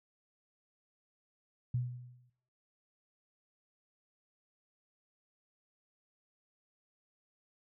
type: tone with exponential decay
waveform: sine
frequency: 123.47 Hz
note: B2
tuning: in tune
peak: -28 dBFS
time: 1.74-2.3 s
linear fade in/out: 5 ms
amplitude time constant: 120 ms
effects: noise-tail reverb RT60 0.9 s tail -20 dB re dry